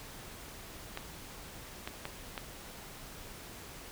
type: clicks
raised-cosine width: 0.3 ms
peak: -21 dBFS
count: 4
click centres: 0.974 / 1.875 / 2.054 / 2.378 s
effects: pink hiss -48 dBFS RMS until 3.91 s